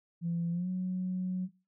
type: tone with pitch glide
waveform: sine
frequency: 169.7 to 183.99 Hz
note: F3 to F#3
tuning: -49 to -9 cents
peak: -29 dBFS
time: 0.21-1.49 s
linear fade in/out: 50 ms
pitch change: +140 cents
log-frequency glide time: 0.51-0.69 s
effects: noise-tail reverb RT60 0.3 s tail -20 dB re dry + tanh soft clip ceiling -25 dBFS